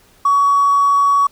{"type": "tone with hard clipping", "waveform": "triangle", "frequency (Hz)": 1127, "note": "C#6", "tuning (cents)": 28, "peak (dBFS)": -10, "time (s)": [0.25, 1.27], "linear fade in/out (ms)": 5, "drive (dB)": 3, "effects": ["pink hiss -51 dBFS RMS until 1.31 s"]}